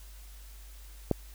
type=click; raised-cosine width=2 ms; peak=-11 dBFS; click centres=1.113 s; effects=added 50 Hz sine -46 dBFS peak until 1.34 s + white hiss -56 dBFS RMS until 1.34 s